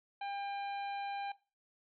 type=harmonic tone with a mistuned harmonic; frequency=800 Hz; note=G5; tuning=35 cents sharp; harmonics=1 / 2 / 3 / 4 / 5; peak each=-38 / -50 / -49 / -56 / -55 dBFS; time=0.21-1.32 s; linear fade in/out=5 ms; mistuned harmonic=4; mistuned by=-54 cents; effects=noise-tail reverb RT60 0.3 s tail -18 dB re dry